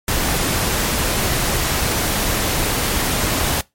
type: noise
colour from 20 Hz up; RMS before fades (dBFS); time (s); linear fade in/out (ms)
pink; -19; 0.08-3.61; 2
effects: noise-tail reverb RT60 0.2 s tail -22 dB re dry + MP3 64 kbps